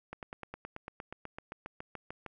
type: slowing click train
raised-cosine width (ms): 0.5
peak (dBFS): -26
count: 18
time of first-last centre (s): 0.13-2.263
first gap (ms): 98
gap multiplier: 1.03
effects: none